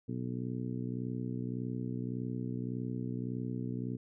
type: harmonic tone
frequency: 61.74 Hz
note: B1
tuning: in tune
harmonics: 2 / 3 / 4 / 5 / 6 / 7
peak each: -38 / -41 / -39 / -45 / -49 / -48 dBFS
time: 0.08-3.97 s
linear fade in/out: 10 ms
effects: none